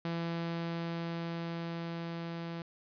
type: tone with level ramp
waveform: sawtooth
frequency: 168 Hz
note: E3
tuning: 33 cents sharp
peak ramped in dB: -29 to -34 dBFS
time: 0.05-2.62 s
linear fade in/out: 2 ms
effects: resampled to 11025 Hz + 11-bit